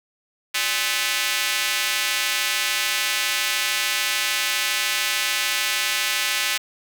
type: tone with high-pass filter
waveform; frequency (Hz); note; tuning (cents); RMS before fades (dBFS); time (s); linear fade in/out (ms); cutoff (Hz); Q
square; 116.54; A#2; 0; -23; 0.54-6.58; 10; 2300; 1.2
effects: none